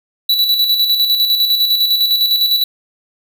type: tone with tremolo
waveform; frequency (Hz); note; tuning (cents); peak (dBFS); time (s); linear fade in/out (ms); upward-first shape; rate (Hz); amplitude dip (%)
square; 3946; B7; -2; -10; 0.29-2.64; 5; square; 9.9; 45
effects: none